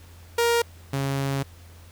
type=tone pair in turn; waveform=sawtooth; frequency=469.6 / 137.41 Hz; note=A#4 / C#3; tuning=+13 / -15 cents; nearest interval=octave + major sixth; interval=2128 cents; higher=first; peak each=-15 / -20 dBFS; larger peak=first; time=0.38-0.62 / 0.93-1.43 s; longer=second; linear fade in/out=5 ms; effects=added 85 Hz sine -45 dBFS peak until 1.91 s + pink hiss -53 dBFS RMS until 1.91 s